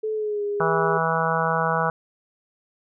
sine tone with pitch glide, 433.8 to 409.7 Hz, A4 to G#4, -25 to -24 cents, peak -23 dBFS, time 0.03-0.98 s, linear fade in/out 10 ms, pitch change -99 cents, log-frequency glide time 0.14-0.43 s
harmonic tone, 163.2 Hz, E3, 17 cents flat, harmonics 1 / 3 / 4 / 5 / 6 / 7 / 8 / 9, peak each -28 / -28 / -28 / -28 / -28 / -28 / -28 / -28 dBFS, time 0.6-1.9 s, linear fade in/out 2 ms
effects none

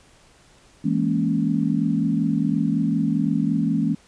sine chord, A# half-diminished seventh, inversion second, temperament equal, 164.81 / 207.7 / 233.1 / 277.2 Hz, E3 / G#3 / A#3 / C#4, 0 / 0 / 0 / 0 cents, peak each -24 dBFS, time 0.84-3.95 s, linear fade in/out 10 ms, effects pink hiss -54 dBFS RMS until 4.07 s + resampled to 22050 Hz

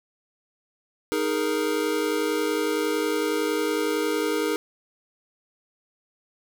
square chord, D# suspended fourth, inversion none, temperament equal, 311.1 / 415.3 / 466.2 Hz, D#4 / G#4 / A#4, 0 / 0 / 0 cents, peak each -28 dBFS, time 1.12-4.56 s, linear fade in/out 0 ms, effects none

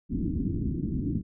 white low-pass noise, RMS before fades -29 dBFS, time 0.09-1.23 s, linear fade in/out 50 ms, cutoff 310 Hz, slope 48 dB/octave, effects none

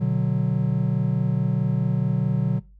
triangle chord, B minor, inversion none, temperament just, 123.47 / 148.16 / 185.21 Hz, B2 / D3 / F#3, 0 / +16 / +2 cents, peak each -22 dBFS, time 0-2.6 s, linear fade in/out 20 ms, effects noise-tail reverb RT60 0.3 s tail -21 dB re dry + added 50 Hz sine -47 dBFS peak until 2.79 s

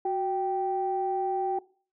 sine tone pair together, 370 / 782.2 Hz, F#4 / G5, 0 / -4 cents, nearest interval octave + minor second, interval 1296 cents, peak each -28 / -27 dBFS, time 0.05-1.59 s, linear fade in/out 5 ms, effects noise-tail reverb RT60 0.4 s tail -20 dB re dry + tanh soft clip ceiling -17 dBFS

